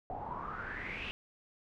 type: noise with low-pass filter sweep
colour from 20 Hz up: pink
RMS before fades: -41 dBFS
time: 0.1-1.11 s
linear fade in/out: 0 ms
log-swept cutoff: 710 to 2900 Hz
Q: 7.8
effects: none